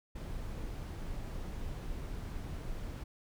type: noise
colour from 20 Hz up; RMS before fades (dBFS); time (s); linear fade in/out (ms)
brown; -40; 0.15-3.04; 10
effects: none